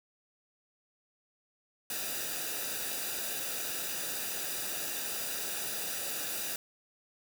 white noise with comb filter, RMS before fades -36 dBFS, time 1.9-6.56 s, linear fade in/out 2 ms, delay 0.93 ms, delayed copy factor -0.65, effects none

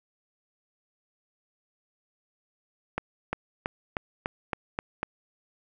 accelerating click train, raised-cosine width 0.5 ms, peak -13 dBFS, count 8, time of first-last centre 2.98-5.031 s, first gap 350 ms, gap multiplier 0.94, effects none

